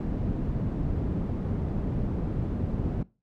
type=low-pass noise; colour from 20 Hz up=white; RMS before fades=-29 dBFS; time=0-3.03 s; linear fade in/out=5 ms; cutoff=190 Hz; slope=12 dB/octave; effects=noise-tail reverb RT60 0.3 s tail -21 dB re dry